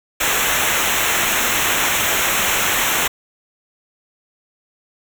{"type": "noise with comb filter", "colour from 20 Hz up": "pink", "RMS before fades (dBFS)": -18, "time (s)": [0.2, 3.08], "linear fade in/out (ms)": 10, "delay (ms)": 0.21, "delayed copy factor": -0.85, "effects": []}